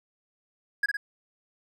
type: tone with echo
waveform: triangle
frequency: 1657 Hz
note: G#6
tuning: 4 cents flat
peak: -19 dBFS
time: 0.83-0.86 s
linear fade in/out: 5 ms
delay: 55 ms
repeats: 2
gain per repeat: -4 dB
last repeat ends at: 0.97 s
effects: none